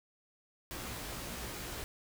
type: noise with comb filter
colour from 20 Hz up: pink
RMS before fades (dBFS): -42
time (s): 0.71-1.84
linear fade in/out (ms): 0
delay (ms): 17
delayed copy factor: +0.55
effects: none